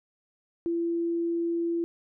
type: tone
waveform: sine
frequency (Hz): 338.1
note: E4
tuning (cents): +44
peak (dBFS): -25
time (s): 0.66-1.84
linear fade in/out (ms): 0
effects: none